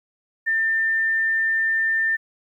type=tone; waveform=sine; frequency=1795 Hz; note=A6; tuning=34 cents sharp; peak=-18 dBFS; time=0.46-2.17 s; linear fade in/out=20 ms; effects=10-bit